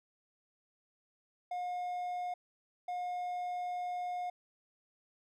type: tone bursts at uneven times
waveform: triangle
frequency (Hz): 717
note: F5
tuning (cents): +45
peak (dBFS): -33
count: 2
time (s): 1.51-2.34 / 2.88-4.3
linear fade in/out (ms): 5
effects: none